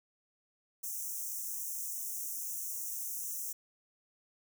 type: high-pass noise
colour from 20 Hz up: white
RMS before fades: -39 dBFS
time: 0.83-3.53 s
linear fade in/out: 10 ms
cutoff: 5700 Hz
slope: 96 dB/octave
effects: none